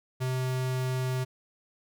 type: tone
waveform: square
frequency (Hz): 128.8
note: C3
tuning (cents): -27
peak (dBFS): -28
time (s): 0.2-1.25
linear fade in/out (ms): 20
effects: none